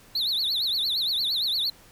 triangle tone with vibrato, 3951 Hz, B7, in tune, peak -22 dBFS, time 0.15-1.7 s, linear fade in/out 5 ms, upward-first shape triangle, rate 8.7 Hz, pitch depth 250 cents each way, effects pink hiss -53 dBFS RMS until 1.91 s

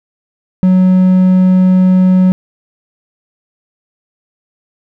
triangle tone, 185 Hz, F#3, in tune, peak -3 dBFS, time 0.63-2.32 s, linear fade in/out 0 ms, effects none

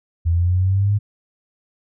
sine exponential sweep, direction up, 82.41 to 104.7 Hz, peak -14 dBFS, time 0.25-0.99 s, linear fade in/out 20 ms, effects none

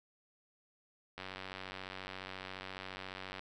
click train, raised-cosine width 0.3 ms, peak -27 dBFS, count 210, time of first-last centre 1.18-3.394 s, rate 94.4 Hz, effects none

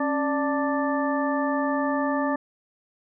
harmonic tone with a mistuned harmonic, 293.7 Hz, D4, in tune, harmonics 1 / 2 / 3 / 4 / 6, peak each -25 / -28 / -30 / -31 / -33 dBFS, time 0-2.36 s, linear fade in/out 5 ms, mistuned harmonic 1, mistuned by -120 cents, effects none

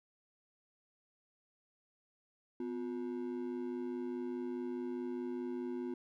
triangle ring-modulated tone, 304.1 Hz, D#4, 40 cents flat, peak -32 dBFS, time 2.6-5.94 s, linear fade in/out 2 ms, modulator 52.4 Hz, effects none

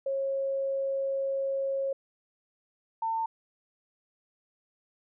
sine tone pair in turn, 544 / 901.3 Hz, C#5 / A5, -33 / +41 cents, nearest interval major sixth, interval 874 cents, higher second, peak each -27 dBFS, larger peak neither, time 0.06-1.93 / 3.02-3.26 s, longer first, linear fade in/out 5 ms, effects none

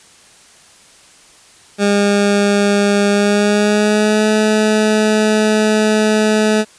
20% pulse tone with pitch glide, 202.8 to 214.9 Hz, G#3 to A3, -41 to -41 cents, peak -6 dBFS, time 1.78-6.65 s, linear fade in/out 50 ms, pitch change +100 cents, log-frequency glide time 3.1-4.29 s, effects white hiss -45 dBFS RMS until 6.78 s + resampled to 22050 Hz

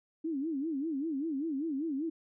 sine tone with vibrato, 297.5 Hz, D4, 22 cents sharp, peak -31 dBFS, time 0.24-2.1 s, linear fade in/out 10 ms, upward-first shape sine, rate 5.1 Hz, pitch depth 200 cents each way, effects none

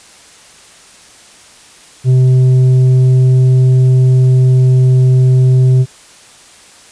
sine tone with tanh clipping, 128.6 Hz, C3, 30 cents flat, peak -6 dBFS, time 2.04-5.86 s, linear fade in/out 50 ms, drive 5 dB, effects white hiss -40 dBFS RMS until 6.91 s + resampled to 22050 Hz

